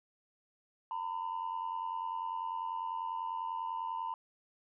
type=tone pair together; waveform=sine; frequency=913.9 / 1004 Hz; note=A#5 / B5; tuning=-35 / +28 cents; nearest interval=major second; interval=163 cents; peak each=-36 / -37 dBFS; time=0.91-4.14 s; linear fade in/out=2 ms; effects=tanh soft clip ceiling -30 dBFS